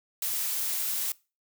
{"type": "noise", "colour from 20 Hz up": "blue", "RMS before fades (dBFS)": -30, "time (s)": [0.22, 1.12], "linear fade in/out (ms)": 2, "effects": ["noise-tail reverb RT60 0.3 s tail -22 dB re dry"]}